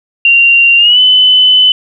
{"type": "tone with pitch glide", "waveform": "sine", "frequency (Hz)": [2767, 3017], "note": ["F7", "F#7"], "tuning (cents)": [-17, 33], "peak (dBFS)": -3, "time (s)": [0.25, 1.72], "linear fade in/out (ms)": 2, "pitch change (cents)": 150, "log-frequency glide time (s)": [0.77, 1], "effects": []}